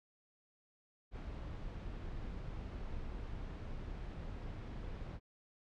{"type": "noise", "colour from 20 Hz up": "brown", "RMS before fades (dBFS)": -44, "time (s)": [1.11, 5.2], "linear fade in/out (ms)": 50, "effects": ["low-pass 4000 Hz 12 dB/octave"]}